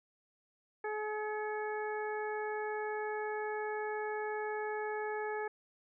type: harmonic tone with a mistuned harmonic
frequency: 425.6 Hz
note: G#4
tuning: 42 cents sharp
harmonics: 1 / 2 / 3 / 4 / 5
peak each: -37 / -40 / -48 / -43 / -50 dBFS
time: 0.84-5.48 s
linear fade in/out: 5 ms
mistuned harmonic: 5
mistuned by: +61 cents
effects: none